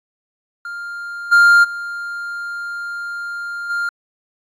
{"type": "tone with level steps", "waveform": "triangle", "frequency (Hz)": 1400, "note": "F6", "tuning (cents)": 4, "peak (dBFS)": [-24, -5, -22, -16], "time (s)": [0.65, 3.89], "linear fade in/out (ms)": 2, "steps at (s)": [1.31, 1.63, 3.69], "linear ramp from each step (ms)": 20, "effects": ["AAC 64 kbps"]}